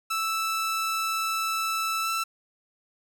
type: tone with pitch glide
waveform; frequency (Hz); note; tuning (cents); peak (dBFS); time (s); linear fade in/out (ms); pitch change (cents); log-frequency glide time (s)
sawtooth; 1318.5 to 1330.7; E6 to E6; 0 to +16; -22; 0.1-2.24; 10; +16; 2.02-2.09
effects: none